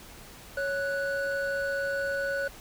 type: tone pair together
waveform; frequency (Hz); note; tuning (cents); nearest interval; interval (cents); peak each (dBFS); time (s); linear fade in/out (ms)
triangle; 555 / 1479.1; C#5 / F#6; +2 / -1; octave + perfect fourth; 1697; -28 / -29; 0.57-2.48; 5
effects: pink hiss -48 dBFS RMS until 2.6 s